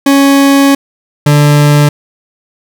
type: tone pair in turn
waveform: 40% pulse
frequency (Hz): 277.2 / 146.84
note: C#4 / D3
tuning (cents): 0 / 0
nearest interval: major seventh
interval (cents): 1100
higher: first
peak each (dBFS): -3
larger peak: neither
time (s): 0.06-0.75 / 1.26-1.89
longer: first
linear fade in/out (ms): 5
effects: none